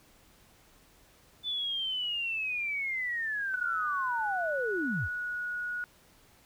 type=linear sweep; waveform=sine; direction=down; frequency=3520 to 55 Hz; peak=-30 dBFS; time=1.43-5.09 s; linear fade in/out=50 ms
type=tone with pitch glide; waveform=sine; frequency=1480 to 1456.3 Hz; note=F#6 to F#6; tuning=0 to -28 cents; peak=-32 dBFS; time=3.54-5.84 s; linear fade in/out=0 ms; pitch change=-28 cents; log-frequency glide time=4.16-5.5 s
effects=pink hiss -61 dBFS RMS until 6.45 s